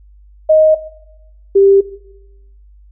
sine tone pair in turn, 625 / 393.7 Hz, D#5 / G4, +8 / +8 cents, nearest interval minor sixth, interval 800 cents, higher first, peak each -5 dBFS, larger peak neither, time 0.49-0.75 / 1.55-1.81 s, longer neither, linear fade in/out 10 ms, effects noise-tail reverb RT60 0.9 s tail -17 dB re dry + added 50 Hz sine -40 dBFS peak until 2.91 s

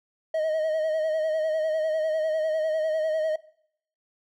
triangle tone with vibrato, 629 Hz, D#5, 19 cents sharp, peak -21 dBFS, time 0.34-3.36 s, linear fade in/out 5 ms, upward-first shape sine, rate 10 Hz, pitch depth 44 cents each way, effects noise-tail reverb RT60 0.7 s tail -22 dB re dry

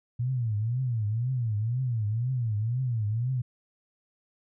sine tone with vibrato, 116.54 Hz, A#2, in tune, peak -25 dBFS, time 0.19-3.42 s, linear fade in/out 10 ms, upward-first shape triangle, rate 2 Hz, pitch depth 230 cents each way, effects none

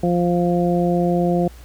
harmonic tone, 174.9 Hz, F3, 3 cents sharp, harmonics 1 / 2 / 3 / 4, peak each -18 / -21 / -23 / -24 dBFS, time 0.03-1.48 s, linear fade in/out 5 ms, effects added 60 Hz sine -39 dBFS peak until 1.64 s + pink hiss -48 dBFS RMS until 1.64 s

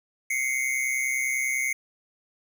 square tone pair together, 2087 / 2217 Hz, C7 / C#7, -5 / 0 cents, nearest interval minor second, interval 105 cents, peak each -28 dBFS, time 0.3-1.73 s, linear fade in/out 5 ms, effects none

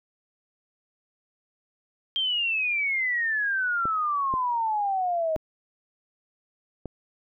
sine exponential sweep, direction down, 3200 to 622.3 Hz, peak -23 dBFS, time 2.16-5.36 s, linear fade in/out 0 ms
clicks, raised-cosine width 2 ms, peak -20 dBFS, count 4, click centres 3.855 / 4.339 / 5.363 / 6.857 s
effects none

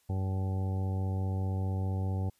harmonic tone, 95.2 Hz, F#2, 50 cents sharp, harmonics 1 / 2 / 3 / 4 / 5 / 6 / 8 / 9, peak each -29 / -39 / -45 / -47 / -47 / -50 / -47 / -51 dBFS, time 0.09-2.3 s, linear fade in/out 10 ms, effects white hiss -70 dBFS RMS until 2.39 s + resampled to 32000 Hz

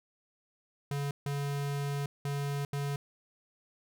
square tone bursts at uneven times, 141.9 Hz, C#3, 41 cents sharp, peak -32 dBFS, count 4, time 0.91-1.11 / 1.26-2.06 / 2.25-2.65 / 2.73-2.96 s, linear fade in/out 2 ms, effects none

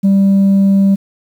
sine tone, 196 Hz, G3, in tune, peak -4 dBFS, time 0.03-0.96 s, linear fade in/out 20 ms, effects tanh soft clip ceiling -6 dBFS + 7-bit

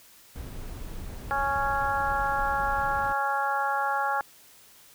brown noise, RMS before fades -37 dBFS, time 0.35-3.13 s, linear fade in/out 10 ms
harmonic tone, 277.2 Hz, C#4, in tune, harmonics 2 / 3 / 4 / 5 / 6, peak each -36 / -27 / -32 / -30 / -34 dBFS, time 1.31-4.21 s, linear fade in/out 0 ms
effects white hiss -54 dBFS RMS until 4.94 s

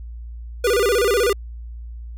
square tone with vibrato, 440 Hz, A4, in tune, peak -16 dBFS, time 0.64-1.33 s, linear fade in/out 5 ms, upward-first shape square, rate 16 Hz, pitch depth 170 cents each way, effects added 58 Hz sine -31 dBFS peak until 2.17 s

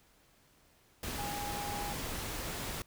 sine tone in noise, 819 Hz, G#5, 24 cents flat, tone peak -39 dBFS, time 1.18-1.93 s, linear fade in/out 2 ms, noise pink, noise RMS -39 dBFS, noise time 1.03-2.82 s, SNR -3 dB, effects pink hiss -66 dBFS RMS until 2.86 s

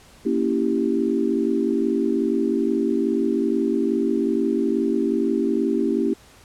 sine chord, A# diminished seventh, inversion none, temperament equal with one note detuned, 233.1 / 278.9 / 329.6 / 392 Hz, A#3 / C#4 / E4 / G4, 0 / +11 / 0 / 0 cents, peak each -24 dBFS, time 0.25-6.14 s, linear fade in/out 10 ms, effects pink hiss -50 dBFS RMS until 6.44 s + low-pass 11000 Hz 12 dB/octave

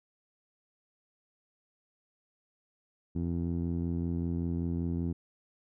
15% pulse tone with low-pass filter, 85.2 Hz, F2, 42 cents flat, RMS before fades -32 dBFS, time 3.15-5.13 s, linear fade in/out 10 ms, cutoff 280 Hz, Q 1.1, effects none

